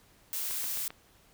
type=noise; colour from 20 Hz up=blue; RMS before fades=-34 dBFS; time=0.33-0.88 s; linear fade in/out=0 ms
type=click train; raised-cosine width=0.3 ms; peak=-26 dBFS; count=4; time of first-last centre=0.51-0.905 s; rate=7.6 Hz
effects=pink hiss -62 dBFS RMS until 1.33 s